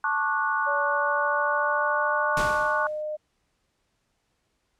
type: chord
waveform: sine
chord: D major seventh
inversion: second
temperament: just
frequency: 881 / 1101.2 / 1174.7 / 1468.3 Hz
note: A5 / C#6 / D6 / F#6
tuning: +2 / -12 / 0 / -14 cents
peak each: -29 / -28 / -31 / -26 dBFS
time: 0.04-2.87 s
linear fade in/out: 2 ms
type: tone with pitch glide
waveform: sine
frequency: 572 to 609.5 Hz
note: D5 to D#5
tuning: -46 to -36 cents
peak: -28 dBFS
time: 0.66-3.17 s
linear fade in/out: 20 ms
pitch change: +110 cents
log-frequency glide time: 0.79-2.75 s
type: noise with exponential decay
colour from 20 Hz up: pink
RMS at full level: -28 dBFS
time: 2.37-3.02 s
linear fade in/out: 1 ms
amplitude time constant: 140 ms
effects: pink hiss -73 dBFS RMS until 4.79 s + low-pass 9000 Hz 12 dB/octave